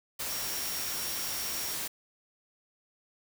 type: tone in noise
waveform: sine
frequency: 5588 Hz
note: F8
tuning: in tune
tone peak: -39 dBFS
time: 0.29-1.75 s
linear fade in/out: 10 ms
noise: white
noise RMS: -35 dBFS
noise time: 0.19-1.88 s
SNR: -7 dB
effects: none